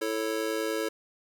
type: chord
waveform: square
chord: A major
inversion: second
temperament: just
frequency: 330 / 440 / 550 Hz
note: E4 / A4 / C#5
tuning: +2 / 0 / -14 cents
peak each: -34 / -32 / -35 dBFS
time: 0.01-0.89 s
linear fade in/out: 10 ms
effects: none